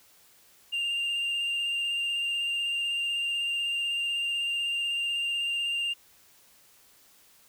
sine tone with vibrato, 2794 Hz, F7, in tune, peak -24 dBFS, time 0.72-5.94 s, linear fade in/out 20 ms, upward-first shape square, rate 16 Hz, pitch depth 12 cents each way, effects tanh soft clip ceiling -26 dBFS + white hiss -59 dBFS RMS until 7.48 s

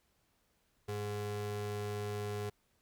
square ring-modulated tone, 155.56 Hz, D#3, in tune, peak -34 dBFS, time 0.88-2.5 s, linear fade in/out 10 ms, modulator 259 Hz, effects pink hiss -75 dBFS RMS until 2.81 s

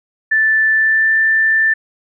sine tone with pitch glide, 1760 to 1774.3 Hz, A6 to A6, 0 to +14 cents, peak -10 dBFS, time 0.31-1.74 s, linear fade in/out 10 ms, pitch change +14 cents, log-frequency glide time 0.73-1.13 s, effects none

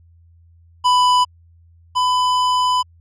square tone pair in turn, 995 / 1001.3 Hz, B5 / B5, +13 / +24 cents, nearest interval unison, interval 11 cents, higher second, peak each -12 / -15 dBFS, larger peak first, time 0.84-1.25 / 1.95-2.83 s, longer second, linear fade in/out 20 ms, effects added 84 Hz sine -47 dBFS peak until 3 s + low-pass 6000 Hz 12 dB/octave

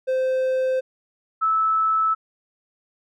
triangle / sine tone pair in turn, 519 / 1307.8 Hz, C5 / E6, -14 / -14 cents, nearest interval octave + major third, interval 1600 cents, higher second, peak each -17 dBFS, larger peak neither, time 0.07-0.81 / 1.41-2.15 s, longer neither, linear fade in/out 20 ms, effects none

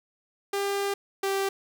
sawtooth tone pair in turn, 399.1 / 391.1 Hz, G4 / G4, +31 / -4 cents, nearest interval unison, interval 35 cents, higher first, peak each -22 / -21 dBFS, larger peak second, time 0.53-0.94 / 1.23-1.49 s, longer first, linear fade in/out 5 ms, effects none

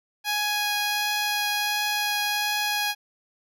10% pulse tone with vibrato, 830.6 Hz, G#5, in tune, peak -15 dBFS, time 0.24-2.95 s, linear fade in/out 50 ms, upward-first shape triangle, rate 1.4 Hz, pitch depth 8 cents each way, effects none

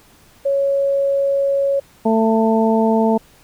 sine tone, 554.4 Hz, C#5, in tune, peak -14 dBFS, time 0.45-1.8 s, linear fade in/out 10 ms
harmonic tone, 222.8 Hz, A3, 22 cents sharp, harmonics 1 / 2 / 3 / 4, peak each -15 / -18 / -20 / -21 dBFS, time 2.05-3.18 s, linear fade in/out 10 ms
effects pink hiss -50 dBFS RMS until 3.43 s

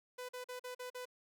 sawtooth tone bursts, 499.4 Hz, B4, 19 cents sharp, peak -39 dBFS, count 6, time 0.18-1.055 s, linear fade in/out 10 ms, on 110 ms, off 43 ms, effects none

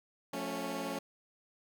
15% pulse chord, F augmented, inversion none, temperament equal with one note detuned, 178.59 / 220 / 277.2 Hz, F3 / A3 / C#4, +39 / 0 / 0 cents, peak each -36 / -35 / -32 dBFS, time 0.33-0.99 s, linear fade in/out 5 ms, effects none

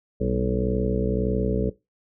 harmonic tone with a mistuned harmonic, 61.74 Hz, B1, in tune, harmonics 1 / 2 / 3 / 4 / 5 / 6 / 7 / 8 / 9, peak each -28 / -30 / -28 / -34 / -33 / -36 / -27 / -33 / -33 dBFS, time 0.2-1.7 s, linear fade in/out 10 ms, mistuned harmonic 3, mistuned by +94 cents, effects noise-tail reverb RT60 0.2 s tail -17 dB re dry

